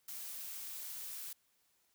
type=noise; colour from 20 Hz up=blue; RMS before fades=-45 dBFS; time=0.08-1.33 s; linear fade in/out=5 ms; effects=white hiss -75 dBFS RMS until 1.94 s